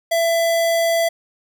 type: tone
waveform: square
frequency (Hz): 668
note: E5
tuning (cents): +23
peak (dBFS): -16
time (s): 0.11-1.09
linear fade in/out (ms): 10
effects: none